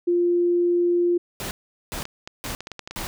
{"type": "tone", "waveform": "sine", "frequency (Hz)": 349.2, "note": "F4", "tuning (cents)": 0, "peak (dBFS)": -17, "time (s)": [0.07, 1.18], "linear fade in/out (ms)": 10}
{"type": "noise bursts", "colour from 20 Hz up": "pink", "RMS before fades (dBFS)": -31, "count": 4, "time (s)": [1.4, 3.07], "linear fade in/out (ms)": 0, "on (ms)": 110, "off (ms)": 410}
{"type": "clicks", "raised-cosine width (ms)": 0.2, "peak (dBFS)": -17, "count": 12, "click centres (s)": [2.022, 2.054, 2.275, 2.464, 2.505, 2.606, 2.671, 2.717, 2.793, 2.875, 2.91, 2.988]}
{"effects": []}